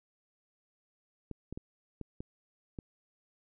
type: clicks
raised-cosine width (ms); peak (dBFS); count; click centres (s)
3; -27; 6; 1.313 / 1.526 / 1.575 / 2.013 / 2.205 / 2.788
effects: none